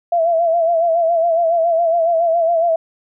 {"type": "tone with vibrato", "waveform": "sine", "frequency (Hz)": 670, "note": "E5", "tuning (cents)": 28, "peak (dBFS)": -12, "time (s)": [0.12, 2.76], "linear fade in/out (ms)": 5, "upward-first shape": "sine", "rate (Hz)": 7.2, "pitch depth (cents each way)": 63, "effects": []}